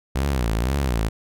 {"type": "tone with vibrato", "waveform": "sawtooth", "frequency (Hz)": 62.1, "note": "B1", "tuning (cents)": 10, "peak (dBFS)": -16, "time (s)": [0.15, 1.09], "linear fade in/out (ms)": 10, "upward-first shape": "sine", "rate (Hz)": 2, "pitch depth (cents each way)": 230, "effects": []}